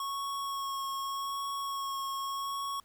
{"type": "tone with vibrato", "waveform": "square", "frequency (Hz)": 1100, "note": "C#6", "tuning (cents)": -14, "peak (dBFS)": -34, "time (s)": [0, 2.8], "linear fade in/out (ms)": 2, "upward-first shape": "sine", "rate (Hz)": 0.84, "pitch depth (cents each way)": 14, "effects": ["pink hiss -66 dBFS RMS until 2.84 s"]}